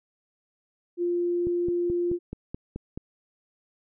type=tone; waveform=sine; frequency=349.2 Hz; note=F4; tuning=in tune; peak=-23 dBFS; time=0.97-2.19 s; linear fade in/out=50 ms
type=click train; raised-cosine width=3 ms; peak=-21 dBFS; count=8; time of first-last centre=1.47-2.975 s; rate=4.65 Hz
effects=none